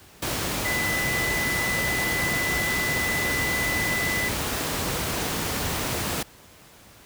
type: tone in noise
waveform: sine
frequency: 2000 Hz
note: B6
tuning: 21 cents sharp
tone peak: -25 dBFS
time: 0.65-4.29 s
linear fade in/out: 5 ms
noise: pink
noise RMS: -27 dBFS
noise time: 0.22-6.23 s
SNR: -1 dB
effects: pink hiss -50 dBFS RMS until 7.05 s + high-pass 60 Hz 12 dB/octave